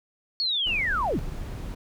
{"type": "linear sweep", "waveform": "sine", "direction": "down", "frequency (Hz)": [4435, 112.9], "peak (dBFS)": -23, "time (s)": [0.4, 1.19], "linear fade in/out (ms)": 0}
{"type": "noise", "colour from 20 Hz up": "brown", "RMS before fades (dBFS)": -34, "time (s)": [0.66, 1.75], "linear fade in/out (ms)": 10}
{"effects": []}